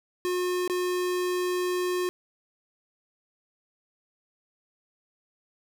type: tone with dropouts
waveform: square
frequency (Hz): 360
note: F#4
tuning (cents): -47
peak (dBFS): -26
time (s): 0.25-2.09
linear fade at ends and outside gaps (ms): 0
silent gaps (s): 0.677-0.698
effects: none